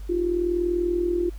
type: tone with amplitude modulation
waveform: sine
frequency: 349.4 Hz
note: F4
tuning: 1 cent sharp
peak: -18 dBFS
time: 0.09-1.3 s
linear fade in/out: 10 ms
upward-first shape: sine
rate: 40.4 Hz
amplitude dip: 65%
effects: added 50 Hz sine -33 dBFS peak until 1.38 s + pink hiss -54 dBFS RMS until 1.38 s